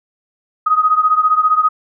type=beating tone pair; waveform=sine; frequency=1250 / 1265 Hz; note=D#6 / D#6; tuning=+8 / +28 cents; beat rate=15 Hz; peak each=-12 / -15 dBFS; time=0.66-1.69 s; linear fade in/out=10 ms; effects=none